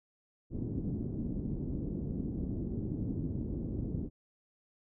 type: low-pass noise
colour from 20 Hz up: white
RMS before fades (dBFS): -36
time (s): 0.5-4.1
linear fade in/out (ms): 50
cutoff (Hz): 290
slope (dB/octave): 24
effects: none